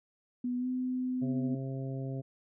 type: tone with pitch glide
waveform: sine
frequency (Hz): 246.9 to 254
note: B3 to B3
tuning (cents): 0 to +49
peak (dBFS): -30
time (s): 0.44-1.55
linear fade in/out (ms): 5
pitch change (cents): +49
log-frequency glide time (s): 0.58-0.67
type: harmonic tone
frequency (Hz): 133.7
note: C3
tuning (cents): +38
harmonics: 1 / 2 / 3 / 4 / 5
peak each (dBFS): -35 / -41 / -45 / -47 / -49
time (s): 1.21-2.22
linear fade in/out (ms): 20
effects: none